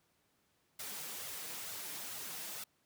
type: noise with flanger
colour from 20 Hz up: white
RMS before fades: -44 dBFS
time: 0.79-2.64 s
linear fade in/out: 5 ms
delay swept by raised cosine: 1.4 to 6.6 ms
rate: 2.2 Hz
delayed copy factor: +0.65
effects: pink hiss -75 dBFS RMS until 2.85 s + high-pass 100 Hz 12 dB/octave